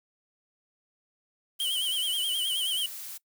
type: noise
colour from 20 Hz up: blue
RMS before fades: -40 dBFS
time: 1.59-3.18 s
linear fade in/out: 10 ms
type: tone with vibrato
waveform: square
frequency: 3091 Hz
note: G7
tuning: 25 cents flat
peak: -27 dBFS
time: 1.6-2.86 s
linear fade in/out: 2 ms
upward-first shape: sine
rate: 9.4 Hz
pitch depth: 86 cents each way
effects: noise-tail reverb RT60 0.1 s tail -22 dB re dry